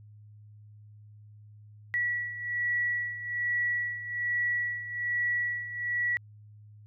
sine beating tone pair, 1937 / 1938.2 Hz, B6 / B6, -34 / -33 cents, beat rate 1.2 Hz, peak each -34 / -29 dBFS, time 1.94-6.17 s, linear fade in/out 0 ms, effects added 105 Hz sine -49 dBFS peak until 6.86 s

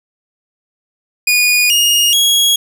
sawtooth tone with pitch steps, 2456 / 2854 / 3316 Hz, D#7 / F7 / G#7, -23 / +37 / -3 cents, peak -6 dBFS, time 1.27-2.56 s, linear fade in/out 5 ms, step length 430 ms, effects none

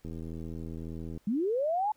click train, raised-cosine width 3 ms, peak -28 dBFS, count 93, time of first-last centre 0.05-1.175 s, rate 81.8 Hz
sine linear sweep, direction up, 190 to 875 Hz, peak -26 dBFS, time 1.27-1.92 s, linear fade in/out 5 ms
effects pink hiss -68 dBFS RMS until 1.96 s

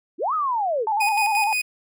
sine linear two-way sweep, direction up then down, 249.4 to 1300 to 385.9 Hz, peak -20 dBFS, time 0.18-0.87 s, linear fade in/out 50 ms, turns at 0.34 s
sine tone with vibrato, 847 Hz, G#5, 34 cents sharp, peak -19 dBFS, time 0.87-1.53 s, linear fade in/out 2 ms, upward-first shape square, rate 10 Hz, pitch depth 65 cents each way
40% pulse tone with tremolo, 2489 Hz, D#7, in tune, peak -20 dBFS, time 1-1.62 s, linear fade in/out 10 ms, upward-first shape square, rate 5.7 Hz, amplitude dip 55%
effects none

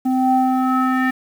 square tone with low-pass filter sweep, 258.3 Hz, C4, 22 cents flat, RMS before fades -17 dBFS, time 0.05-1.11 s, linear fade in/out 10 ms, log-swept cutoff 570 to 1900 Hz, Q 4.5, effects 7-bit

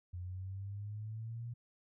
sine exponential sweep, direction up, 88.2 to 120 Hz, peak -40 dBFS, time 0.13-1.54 s, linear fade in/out 10 ms, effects none

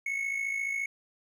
triangle tone with amplitude modulation, 2199 Hz, C#7, 14 cents flat, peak -25 dBFS, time 0.06-0.86 s, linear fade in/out 5 ms, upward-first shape sine, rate 54.4 Hz, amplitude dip 60%, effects none

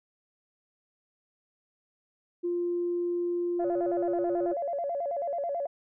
sine tone, 349.2 Hz, F4, in tune, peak -26 dBFS, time 2.43-4.54 s, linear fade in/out 20 ms
sine tone with vibrato, 622.3 Hz, D#5, in tune, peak -28 dBFS, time 3.59-5.67 s, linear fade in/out 10 ms, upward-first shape square, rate 9.2 Hz, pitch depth 170 cents each way
effects tanh soft clip ceiling -20 dBFS

